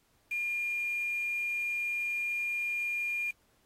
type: tone with quantisation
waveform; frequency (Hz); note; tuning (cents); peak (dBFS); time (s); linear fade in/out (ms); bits
sine; 2413; D7; +46; -30; 0.31-3.31; 5; 8
effects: pink hiss -70 dBFS RMS until 3.65 s + AAC 48 kbps